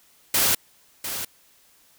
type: noise with echo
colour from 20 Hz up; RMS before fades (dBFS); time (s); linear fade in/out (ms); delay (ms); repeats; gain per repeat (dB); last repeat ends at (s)
white; -20; 0.34-0.55; 5; 700; 1; -10; 1.25
effects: white hiss -58 dBFS RMS until 1.98 s